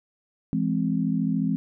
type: chord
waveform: sine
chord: E augmented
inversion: none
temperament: equal with one note detuned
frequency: 167.31 / 207.7 / 261.6 Hz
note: E3 / G#3 / B#3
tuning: +26 / 0 / 0 cents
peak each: -26 dBFS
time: 0.53-1.56 s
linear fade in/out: 0 ms
effects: none